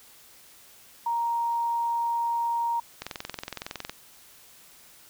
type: tone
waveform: sine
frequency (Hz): 935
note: A#5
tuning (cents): +5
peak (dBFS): -24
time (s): 1.06-2.8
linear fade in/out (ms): 5
type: click train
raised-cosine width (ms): 0.2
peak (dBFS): -16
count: 20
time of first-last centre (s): 3.02-3.896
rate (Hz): 21.7
effects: white hiss -53 dBFS RMS until 5.09 s